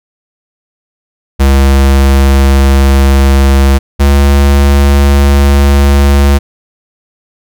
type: tone pair in turn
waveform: square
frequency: 68.2 / 70.12 Hz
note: C#2 / C#2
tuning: -28 / +20 cents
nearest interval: unison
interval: 48 cents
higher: second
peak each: -4 dBFS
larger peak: neither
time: 1.39-3.79 / 3.99-6.39 s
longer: neither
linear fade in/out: 20 ms
effects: none